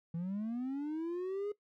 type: linear sweep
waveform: triangle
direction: up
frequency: 162.2 to 420 Hz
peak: -32 dBFS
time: 0.14-1.52 s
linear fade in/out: 5 ms
effects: noise-tail reverb RT60 0.1 s tail -20 dB re dry + tanh soft clip ceiling -29 dBFS